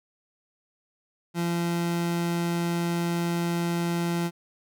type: tone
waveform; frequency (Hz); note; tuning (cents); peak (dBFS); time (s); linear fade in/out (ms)
30% pulse; 171.2; F3; -34; -22; 1.34-4.31; 50
effects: none